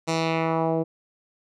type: tone with low-pass filter sweep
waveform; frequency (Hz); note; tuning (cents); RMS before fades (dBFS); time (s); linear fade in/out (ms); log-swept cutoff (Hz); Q
10% pulse; 162.9; E3; -20; -24; 0.07-0.84; 20; 7400 to 440; 1.5
effects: none